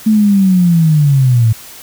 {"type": "linear sweep", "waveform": "sine", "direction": "down", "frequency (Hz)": [220.7, 108.7], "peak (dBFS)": -6, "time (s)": [0.06, 1.53], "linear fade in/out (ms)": 10, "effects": ["white hiss -34 dBFS RMS until 1.82 s"]}